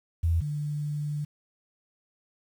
sine tone pair in turn, 83.3 / 148.03 Hz, E2 / D3, +19 / +14 cents, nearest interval minor seventh, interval 995 cents, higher second, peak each -21 / -28 dBFS, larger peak first, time 0.23-0.41 / 0.41-1.25 s, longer second, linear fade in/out 10 ms, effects 9-bit

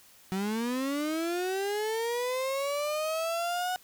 35% pulse linear sweep, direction up, 185 to 739 Hz, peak -27 dBFS, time 0.32-3.76 s, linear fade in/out 0 ms, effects white hiss -57 dBFS RMS until 3.83 s

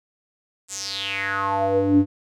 square tone with band-pass filter sweep, 98 Hz, G2, in tune, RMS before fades -22 dBFS, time 0.68-2.06 s, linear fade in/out 50 ms, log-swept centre 8000 to 230 Hz, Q 5.4, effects none

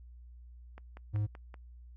click train, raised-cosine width 0.5 ms, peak -34 dBFS, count 5, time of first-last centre 0.78-1.542 s, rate 5.25 Hz
triangle tone, 104.8 Hz, G#2, 16 cents sharp, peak -27 dBFS, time 1.13-1.27 s, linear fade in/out 20 ms
effects noise-tail reverb RT60 0.1 s tail -25 dB re dry + added 60 Hz sine -49 dBFS peak until 1.96 s

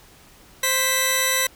10% pulse tone pair together, 523.2 / 1975.5 Hz, C5 / B6, 0 / 0 cents, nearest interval octave + major seventh, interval 2300 cents, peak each -15 / -11 dBFS, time 0.63-1.47 s, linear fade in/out 5 ms, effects pink hiss -50 dBFS RMS until 1.55 s

